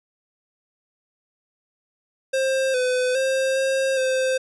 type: tone with pitch steps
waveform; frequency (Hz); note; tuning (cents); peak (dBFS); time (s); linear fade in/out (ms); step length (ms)
square; 530 / 504 / 530 / 534 / 521; C5 / B4 / C5 / C5 / C5; +22 / +35 / +22 / +35 / -7; -20; 2.33-4.38; 10; 410
effects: resampled to 24000 Hz